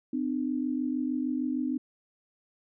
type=tone pair together; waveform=sine; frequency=255.4 / 301.9 Hz; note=C4 / D4; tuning=-42 / +48 cents; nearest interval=minor third; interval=290 cents; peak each=-29 / -31 dBFS; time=0.13-1.78 s; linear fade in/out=5 ms; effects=none